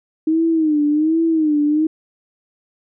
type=tone with vibrato; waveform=sine; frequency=311.3 Hz; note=D#4; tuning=1 cent sharp; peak=-13 dBFS; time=0.27-1.87 s; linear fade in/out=5 ms; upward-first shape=sine; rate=1.3 Hz; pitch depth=100 cents each way; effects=none